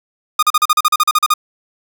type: tone bursts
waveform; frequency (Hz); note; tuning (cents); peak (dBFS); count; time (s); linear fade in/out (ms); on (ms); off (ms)
45% pulse; 1226; D#6; -26; -9; 13; 0.39-1.339; 5; 37; 39
effects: none